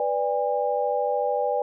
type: chord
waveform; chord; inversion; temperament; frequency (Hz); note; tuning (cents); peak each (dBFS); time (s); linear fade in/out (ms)
sine; G# diminished; first; equal with one note detuned; 493.9 / 587.3 / 810.2; B4 / D5 / G#5; 0 / 0 / -43; -26; 0-1.62; 2
effects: none